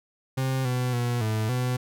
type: tone with pitch steps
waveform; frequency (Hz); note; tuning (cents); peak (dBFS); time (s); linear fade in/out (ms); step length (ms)
40% pulse; 131.9 / 125.4 / 121 / 109 / 125.4; C3 / B2 / B2 / A2 / B2; +14 / +27 / -35 / -16 / +27; -23; 0.37-1.77; 10; 280
effects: none

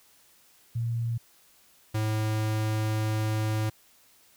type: tone pair in turn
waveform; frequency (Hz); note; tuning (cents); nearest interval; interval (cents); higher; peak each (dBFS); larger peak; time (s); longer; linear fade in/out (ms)
sine / square; 116.54 / 108.47; A#2 / A2; 0 / -24; minor second; 124; first; -26; neither; 0.75-1.18 / 1.94-3.7; second; 10
effects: white hiss -60 dBFS RMS until 4.36 s

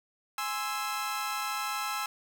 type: chord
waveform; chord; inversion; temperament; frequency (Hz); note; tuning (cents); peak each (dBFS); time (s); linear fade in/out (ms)
sawtooth; Ab augmented; none; equal; 830.6 / 1046.5 / 1318.5; Ab5 / C6 / E6; 0 / 0 / 0; -33 / -34 / -30; 0.38-2.06; 2
effects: none

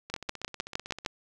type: two click trains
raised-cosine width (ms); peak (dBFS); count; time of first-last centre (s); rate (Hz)
0.2; -23 / -12; 16 / 7; 0.1-1.049 / 0.14-1.062; 15.8 / 6.51
effects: none

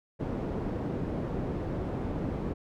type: low-pass noise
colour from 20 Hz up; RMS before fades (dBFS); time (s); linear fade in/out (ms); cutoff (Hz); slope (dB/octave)
white; -33; 0.19-2.54; 20; 350; 12
effects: none

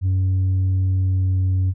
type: tone with pitch glide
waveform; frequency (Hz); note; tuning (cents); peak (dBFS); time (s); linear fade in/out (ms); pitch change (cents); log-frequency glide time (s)
sine; 93.9 to 93.25; F#2 to F#2; +26 to +14; -13; 0.01-1.74; 50; -12; 0.94-1.41
effects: tanh soft clip ceiling -15 dBFS

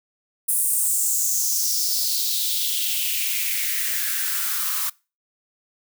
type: noise with high-pass filter sweep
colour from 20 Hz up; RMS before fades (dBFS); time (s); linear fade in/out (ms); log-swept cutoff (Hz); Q
blue; -23; 0.48-4.9; 10; 10000 to 1100; 3.9
effects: noise-tail reverb RT60 0.3 s tail -23 dB re dry

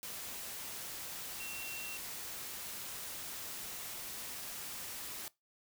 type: tone in noise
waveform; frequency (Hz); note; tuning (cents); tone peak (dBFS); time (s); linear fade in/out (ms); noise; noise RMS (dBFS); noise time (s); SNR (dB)
sine; 2726; F7; -43; -44; 1.4-1.97; 0; white; -44; 0.03-5.28; -3
effects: noise-tail reverb RT60 0.2 s tail -21 dB re dry

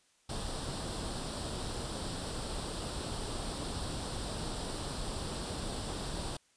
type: noise with comb filter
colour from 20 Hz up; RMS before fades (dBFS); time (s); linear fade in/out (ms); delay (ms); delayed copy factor
pink; -38; 0.29-6.37; 5; 0.23; +0.6
effects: white hiss -69 dBFS RMS until 6.56 s + resampled to 22050 Hz

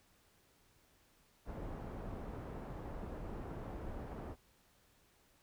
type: low-pass noise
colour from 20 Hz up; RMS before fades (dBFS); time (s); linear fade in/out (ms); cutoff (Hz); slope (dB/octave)
pink; -45; 1.45-4.36; 50; 890; 12
effects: pink hiss -70 dBFS RMS until 5.42 s

